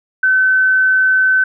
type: tone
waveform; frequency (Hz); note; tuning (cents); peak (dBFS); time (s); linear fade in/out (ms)
sine; 1524; G6; -49; -9; 0.23-1.44; 5
effects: none